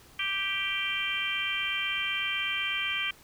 harmonic tone, 392 Hz, G4, in tune, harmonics 3 / 4 / 5 / 6 / 7 / 8, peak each -40 / -38 / -38 / -31 / -38 / -33 dBFS, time 0.19-3.11 s, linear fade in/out 5 ms, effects pink hiss -55 dBFS RMS until 3.23 s

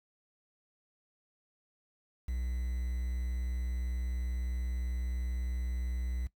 triangle tone with quantisation, 61.5 Hz, B1, 7 cents flat, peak -30 dBFS, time 2.28-6.27 s, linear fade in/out 5 ms, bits 9, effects noise-tail reverb RT60 0.1 s tail -18 dB re dry

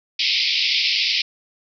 white band-pass noise, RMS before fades -20 dBFS, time 0.19-1.22 s, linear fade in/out 5 ms, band 2100 to 5200 Hz, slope 96 dB/octave, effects none

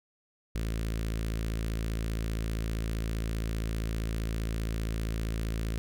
sawtooth tone with notch filter, 55.2 Hz, A1, 6 cents sharp, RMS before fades -32 dBFS, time 0.55-5.78 s, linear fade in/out 0 ms, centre 850 Hz, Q 0.96, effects none

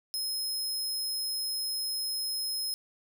sawtooth tone, 5140 Hz, E8, 45 cents flat, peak -28 dBFS, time 0.14-2.74 s, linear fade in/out 0 ms, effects none

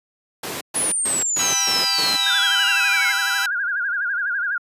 pink noise bursts, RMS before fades -27 dBFS, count 6, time 0.43-2.16 s, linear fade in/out 5 ms, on 180 ms, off 130 ms
sine exponential sweep, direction down, 10410 to 2093 Hz, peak -19 dBFS, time 0.75-3.12 s, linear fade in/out 10 ms
10% pulse chord, E minor, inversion first, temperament just, 791.1 / 988.9 / 1318.5 Hz, G5 / B5 / E6, +16 / +2 / 0 cents, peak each -19 dBFS, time 1.39-3.46 s, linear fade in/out 2 ms
sine tone with vibrato, 1519 Hz, F#6, 45 cents sharp, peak -20 dBFS, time 2.26-4.58 s, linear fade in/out 5 ms, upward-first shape sine, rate 12 Hz, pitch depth 140 cents each way
effects high-pass 200 Hz 12 dB/octave + resampled to 32000 Hz

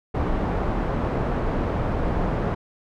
pink low-pass noise, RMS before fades -24 dBFS, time 0.14-2.55 s, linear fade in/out 10 ms, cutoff 1000 Hz, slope 12 dB/octave, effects none

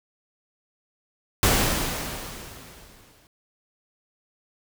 pink noise with exponential decay, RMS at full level -18 dBFS, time 1.43-3.27 s, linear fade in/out 1 ms, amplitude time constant 400 ms, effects none

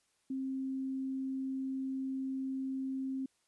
sine tone, 265.5 Hz, C4, 25 cents sharp, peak -34 dBFS, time 0.3-3.26 s, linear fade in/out 5 ms, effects white hiss -75 dBFS RMS until 3.47 s + resampled to 24000 Hz

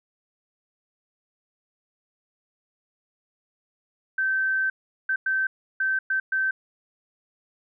sine tone bursts at uneven times, 1548 Hz, G6, 22 cents flat, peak -21 dBFS, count 6, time 4.18-4.7 / 5.09-5.16 / 5.26-5.47 / 5.8-5.99 / 6.1-6.2 / 6.32-6.51 s, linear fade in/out 5 ms, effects none

